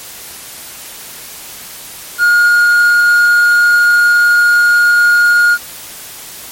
triangle tone with quantisation, 1428 Hz, F6, 38 cents sharp, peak -4 dBFS, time 2.18-5.58 s, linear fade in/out 50 ms, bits 5, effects white hiss -30 dBFS RMS until 6.51 s + MP3 64 kbps

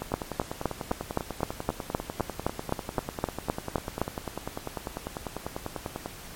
two click trains, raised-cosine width 1 ms, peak -10 / -17 dBFS, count 16 / 62, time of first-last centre 0.14-4.016 / 0.02-6.06 s, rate 3.87 / 10.1 Hz, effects pink hiss -44 dBFS RMS until 6.35 s + MP3 64 kbps

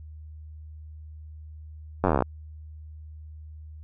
slowing click train, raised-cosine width 1 ms, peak -8 dBFS, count 15, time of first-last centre 2.04-2.223 s, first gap 10 ms, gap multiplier 1.04, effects added 77 Hz sine -40 dBFS peak until 3.83 s

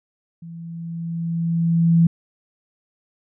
sine tone with level ramp, 167.1 Hz, E3, 24 cents sharp, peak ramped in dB -34 to -10 dBFS, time 0.42-2.07 s, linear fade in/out 5 ms, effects none

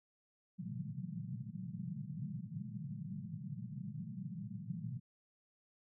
white band-pass noise, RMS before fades -44 dBFS, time 0.58-5 s, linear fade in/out 20 ms, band 110 to 210 Hz, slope 96 dB/octave, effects none

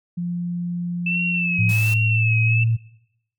sine tone, 174.61 Hz, F3, in tune, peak -22 dBFS, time 0.17-1.72 s, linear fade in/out 10 ms
sine tone with vibrato, 2637 Hz, E7, in tune, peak -20 dBFS, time 1.06-2.64 s, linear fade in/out 5 ms, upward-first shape sine, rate 1.3 Hz, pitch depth 67 cents each way
sine tone with pitch glide, 110 to 114.01 Hz, A2 to A#2, 0 to -38 cents, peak -16 dBFS, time 1.58-2.77 s, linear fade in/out 20 ms, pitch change +62 cents, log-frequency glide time 2.03-2.61 s
white noise, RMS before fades -34 dBFS, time 1.69-1.94 s, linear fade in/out 2 ms
effects noise-tail reverb RT60 0.8 s tail -21 dB re dry + MP3 96 kbps

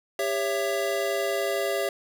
square chord, C# diminished, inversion second, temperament just, 399.1 / 554.4 / 665.2 Hz, G4 / C#5 / E5, +31 / 0 / +16 cents, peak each -30 dBFS, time 0.19-1.89 s, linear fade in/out 2 ms, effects none

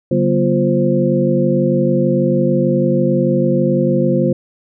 sine tone cluster, 142.1 / 188.6 / 240.2 / 348.9 / 523 Hz, C#3 / F#3 / B3 / F4 / C5, +43 / +33 / -48 / -2 / -1 cents, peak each -18 dBFS, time 0.11-4.33 s, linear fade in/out 5 ms, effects none

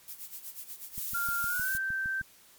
violet noise with tremolo, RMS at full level -40 dBFS, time 0.08-1.04 s, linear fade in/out 0 ms, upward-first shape sine, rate 8.2 Hz, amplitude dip 80%
violet noise, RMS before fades -35 dBFS, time 0.97-1.78 s, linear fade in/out 10 ms
click train, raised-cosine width 5 ms, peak -33 dBFS, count 9, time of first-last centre 0.98-2.213 s, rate 6.49 Hz
sine tone with pitch glide, 1396.9 to 1558.9 Hz, F6 to G6, 0 to -10 cents, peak -29 dBFS, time 1.14-2.22 s, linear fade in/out 10 ms, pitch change +190 cents, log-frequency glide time 1.46-1.72 s
effects white hiss -58 dBFS RMS until 2.58 s + MP3 96 kbps

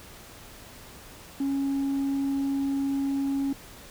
sine tone, 275.5 Hz, C#4, 11 cents flat, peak -22 dBFS, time 1.4-3.53 s, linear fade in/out 5 ms, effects tanh soft clip ceiling -23 dBFS + pink hiss -47 dBFS RMS until 3.9 s

